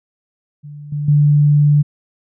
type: tone with level steps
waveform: sine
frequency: 146.83 Hz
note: D3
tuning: in tune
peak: -30 / -18 / -8 dBFS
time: 0.63-1.83 s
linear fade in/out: 20 ms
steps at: 0.92 / 1.08 s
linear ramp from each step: 5 ms
effects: none